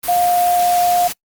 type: tone in noise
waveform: sine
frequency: 708 Hz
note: F5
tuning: 23 cents sharp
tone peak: -12 dBFS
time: 0.08-1.08 s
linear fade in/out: 10 ms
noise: white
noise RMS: -25 dBFS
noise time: 0.03-1.13 s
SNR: +10 dB
effects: noise-tail reverb RT60 0.1 s tail -25 dB re dry + Opus 32 kbps